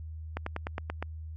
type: slowing click train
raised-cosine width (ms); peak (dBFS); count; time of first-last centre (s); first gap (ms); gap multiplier
0.5; -18; 7; 0.37-1.026; 94; 1.06
effects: added 79 Hz sine -38 dBFS peak until 1.36 s